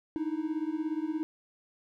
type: beating tone pair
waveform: triangle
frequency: 304.8 / 321.8 Hz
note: D#4 / E4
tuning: -36 / -42 cents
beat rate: 17 Hz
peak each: -31 dBFS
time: 0.16-1.23 s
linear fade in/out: 0 ms
effects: none